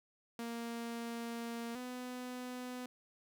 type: tone pair in turn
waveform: sawtooth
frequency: 233.1 / 250 Hz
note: A#3 / B3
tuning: 0 / +21 cents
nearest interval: minor second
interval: 121 cents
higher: second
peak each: -36 / -38 dBFS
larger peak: first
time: 0.39-1.75 / 1.75-2.86 s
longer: first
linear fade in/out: 2 ms
effects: none